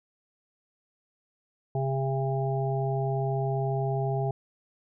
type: harmonic tone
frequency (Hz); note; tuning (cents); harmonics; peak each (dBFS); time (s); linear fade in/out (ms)
134.6; C3; +49; 1 / 3 / 5 / 6; -27 / -32 / -34 / -35; 1.75-4.31; 2
effects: none